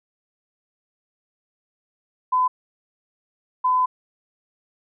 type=tone pair in turn; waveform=sine; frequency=1011 / 1011 Hz; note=B5 / B5; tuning=+40 / +40 cents; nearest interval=unison; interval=0 cents; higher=neither; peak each=-16 dBFS; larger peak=neither; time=2.32-2.48 / 3.64-3.86 s; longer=second; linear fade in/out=10 ms; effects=none